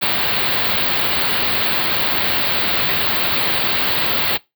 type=band-stop noise; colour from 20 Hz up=white; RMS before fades=-18 dBFS; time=0.01-4.38 s; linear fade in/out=20 ms; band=4600 to 16000 Hz; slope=96 dB/octave; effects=noise-tail reverb RT60 0.2 s tail -21 dB re dry + high-pass 60 Hz 12 dB/octave